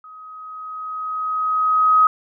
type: tone with level ramp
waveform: sine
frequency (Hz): 1263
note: D#6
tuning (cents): +26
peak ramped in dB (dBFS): -38 to -9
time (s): 0.04-2.07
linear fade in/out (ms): 2
effects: none